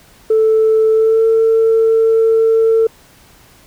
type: tone with pitch glide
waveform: sine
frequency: 440 to 449 Hz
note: A4 to A4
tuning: 0 to +35 cents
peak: -7 dBFS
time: 0.3-2.87 s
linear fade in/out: 5 ms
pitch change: +35 cents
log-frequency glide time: 0.93-1.24 s
effects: tanh soft clip ceiling -5 dBFS + pink hiss -46 dBFS RMS until 3.66 s